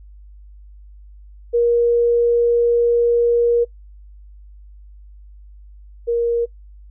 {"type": "tone pair in turn", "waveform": "sine", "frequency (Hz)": [473.5, 470.2], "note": ["A#4", "A#4"], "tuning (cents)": [27, 15], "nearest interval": "unison", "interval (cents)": 12, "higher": "first", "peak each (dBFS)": [-12, -15], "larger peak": "first", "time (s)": [[1.53, 3.65], [6.07, 6.46]], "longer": "first", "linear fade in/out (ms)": 20, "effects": ["noise-tail reverb RT60 0.1 s tail -22 dB re dry", "added 50 Hz sine -39 dBFS peak until 6.9 s"]}